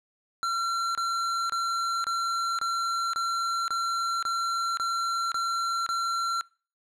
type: tone bursts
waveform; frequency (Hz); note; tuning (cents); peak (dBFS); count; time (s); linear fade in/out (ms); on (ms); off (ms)
square; 1362; F6; -44; -26; 11; 0.43-6.41; 0; 520; 26
effects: noise-tail reverb RT60 0.4 s tail -25 dB re dry + low-pass 7000 Hz 12 dB/octave